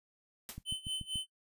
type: noise with exponential decay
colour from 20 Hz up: white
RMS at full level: -39 dBFS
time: 0.49-0.63 s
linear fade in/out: 0 ms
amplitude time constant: 29 ms
type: click train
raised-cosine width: 5 ms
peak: -31 dBFS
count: 5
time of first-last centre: 0.58-1.157 s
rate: 6.93 Hz
type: tone with tremolo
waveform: square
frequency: 3050 Hz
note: G7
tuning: 48 cents flat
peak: -34 dBFS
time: 0.65-1.27 s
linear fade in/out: 50 ms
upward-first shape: sine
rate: 4.4 Hz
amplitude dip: 90%
effects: noise-tail reverb RT60 0.1 s tail -19 dB re dry + resampled to 32000 Hz